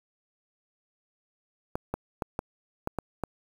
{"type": "clicks", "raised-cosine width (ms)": 1, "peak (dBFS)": -15, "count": 7, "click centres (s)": [1.755, 1.94, 2.222, 2.391, 2.874, 2.987, 3.237], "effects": ["7-bit"]}